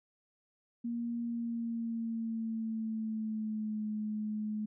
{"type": "tone with pitch glide", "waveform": "sine", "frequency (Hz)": [235.3, 213.3], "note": ["A#3", "G#3"], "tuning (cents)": [16, 46], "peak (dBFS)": -33, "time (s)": [0.84, 4.66], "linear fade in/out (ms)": 10, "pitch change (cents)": -170, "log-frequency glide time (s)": [1.22, 3.86], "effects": []}